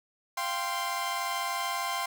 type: chord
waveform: sawtooth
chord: F suspended second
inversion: none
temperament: equal with one note detuned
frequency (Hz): 690.8 / 784 / 1046.5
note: F5 / G5 / C6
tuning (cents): -19 / 0 / 0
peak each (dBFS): -33 / -32 / -28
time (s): 0.37-2.06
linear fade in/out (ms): 5
effects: none